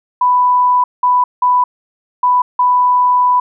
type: tone bursts at uneven times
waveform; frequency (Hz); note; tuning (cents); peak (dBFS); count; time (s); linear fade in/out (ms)
sine; 992; B5; +7; -8; 5; 0.21-0.84 / 1.03-1.24 / 1.42-1.64 / 2.23-2.42 / 2.59-3.4; 5
effects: none